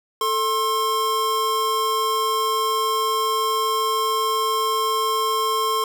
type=tone pair together; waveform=square; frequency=441.8 / 1066.7 Hz; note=A4 / C6; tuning=+7 / +33 cents; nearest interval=octave + minor third; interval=1526 cents; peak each=-26 / -21 dBFS; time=0.21-5.84 s; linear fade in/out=2 ms; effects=none